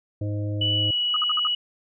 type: harmonic tone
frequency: 103.7 Hz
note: G#2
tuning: 2 cents flat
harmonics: 1 / 3 / 5 / 6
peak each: -25 / -33 / -38 / -41 dBFS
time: 0.21-0.91 s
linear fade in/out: 5 ms
type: tone with pitch glide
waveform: sine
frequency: 2960 to 2931 Hz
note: F#7 to F#7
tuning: 0 to -17 cents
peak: -21 dBFS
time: 0.61-1.55 s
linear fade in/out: 5 ms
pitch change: -17 cents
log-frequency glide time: 0.73-0.85 s
type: tone bursts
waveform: sine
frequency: 1244.5 Hz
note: D#6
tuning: in tune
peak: -23 dBFS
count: 5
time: 1.14-1.471 s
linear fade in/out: 2 ms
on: 23 ms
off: 54 ms
effects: none